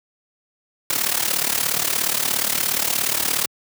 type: noise with amplitude modulation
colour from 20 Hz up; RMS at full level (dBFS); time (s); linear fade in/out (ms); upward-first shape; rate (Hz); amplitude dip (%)
white; -18; 0.9-3.46; 2; sine; 37; 80
effects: high-pass 100 Hz 12 dB/octave